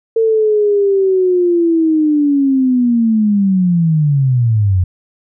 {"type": "linear sweep", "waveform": "sine", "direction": "down", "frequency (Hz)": [453.3, 87.31], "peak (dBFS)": -9, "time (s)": [0.16, 4.84], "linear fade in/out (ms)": 5, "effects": []}